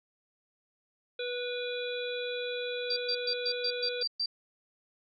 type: harmonic tone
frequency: 490.4 Hz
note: B4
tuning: 12 cents flat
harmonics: 1 / 3 / 5 / 7 / 8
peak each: -34 / -42 / -42 / -42 / -42 dBFS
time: 1.19-4.03 s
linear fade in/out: 5 ms
type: tone bursts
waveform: sine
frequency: 4690 Hz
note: D8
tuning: 3 cents flat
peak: -28 dBFS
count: 8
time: 2.9-4.26 s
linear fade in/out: 5 ms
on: 65 ms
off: 120 ms
effects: none